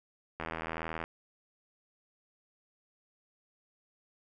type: click train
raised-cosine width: 0.5 ms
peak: -21 dBFS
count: 53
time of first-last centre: 0.4-1.04 s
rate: 81.3 Hz
effects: none